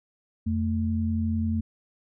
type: tone pair together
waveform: sine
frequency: 87 / 222.2 Hz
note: F2 / A3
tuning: -6 / +17 cents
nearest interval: octave + major third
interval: 1623 cents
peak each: -26 dBFS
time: 0.46-1.61 s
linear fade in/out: 10 ms
effects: none